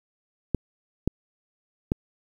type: clicks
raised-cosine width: 3 ms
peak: -9 dBFS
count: 3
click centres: 0.547 / 1.076 / 1.919 s
effects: 8-bit